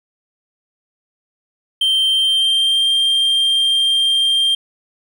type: tone with pitch glide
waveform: triangle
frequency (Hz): 3136 to 3183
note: G7 to G7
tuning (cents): 0 to +26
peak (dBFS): -11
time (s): 1.81-4.55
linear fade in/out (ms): 5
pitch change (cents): +26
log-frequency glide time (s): 2.08-2.89
effects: none